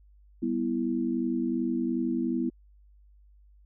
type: chord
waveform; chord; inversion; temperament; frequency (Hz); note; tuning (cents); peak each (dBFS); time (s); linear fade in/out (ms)
sine; E minor; first; equal; 196 / 246.9 / 329.6; G3 / B3 / E4; 0 / 0 / 0; -34 / -28 / -30; 0.42-2.5; 10
effects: added 50 Hz sine -54 dBFS peak until 3.65 s